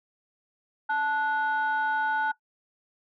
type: tone pair together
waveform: sine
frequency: 873.5 / 1469 Hz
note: A5 / F#6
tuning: -13 / -13 cents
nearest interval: major sixth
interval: 900 cents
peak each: -25 / -26 dBFS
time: 0.89-2.32 s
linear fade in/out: 10 ms
effects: noise-tail reverb RT60 0.1 s tail -18 dB re dry + tanh soft clip ceiling -19 dBFS